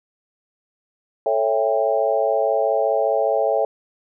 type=chord; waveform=sine; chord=A dominant seventh; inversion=none; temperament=equal with one note detuned; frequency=440 / 554.4 / 659.3 / 799.5 Hz; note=A4 / C#5 / E5 / G5; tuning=0 / 0 / 0 / +34 cents; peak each=-23 / -21 / -21 / -24 dBFS; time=1.26-3.65 s; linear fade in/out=2 ms; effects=none